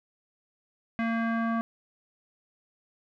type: tone with low-pass filter sweep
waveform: square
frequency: 228.6 Hz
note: A#3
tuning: 34 cents flat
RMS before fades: -28 dBFS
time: 0.99-1.61 s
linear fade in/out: 0 ms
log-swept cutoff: 2000 to 1300 Hz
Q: 2.8
effects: none